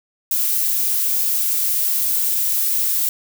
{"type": "noise", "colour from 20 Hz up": "violet", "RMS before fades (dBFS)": -19, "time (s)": [0.31, 3.09], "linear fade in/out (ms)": 2, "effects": []}